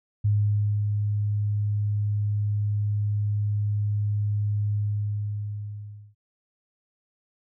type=tone with ADSR envelope; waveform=sine; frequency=103.83 Hz; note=G#2; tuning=in tune; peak=-18 dBFS; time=0.24-6.15 s; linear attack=12 ms; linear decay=580 ms; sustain=-4 dB; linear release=1400 ms; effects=none